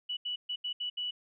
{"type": "tone bursts at uneven times", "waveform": "sine", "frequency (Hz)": 2952, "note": "F#7", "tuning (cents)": -5, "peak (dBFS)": -32, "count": 6, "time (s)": [[0.09, 0.17], [0.25, 0.36], [0.49, 0.56], [0.64, 0.73], [0.8, 0.9], [0.97, 1.11]], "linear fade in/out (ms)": 10, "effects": []}